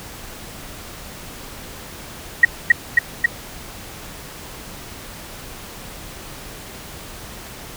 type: tone with echo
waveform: sine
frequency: 1893 Hz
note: A#6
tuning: 26 cents sharp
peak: -3 dBFS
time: 2.43-2.45 s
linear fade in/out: 5 ms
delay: 270 ms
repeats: 3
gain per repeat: -2 dB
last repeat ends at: 3.26 s
effects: pink hiss -36 dBFS RMS until 7.76 s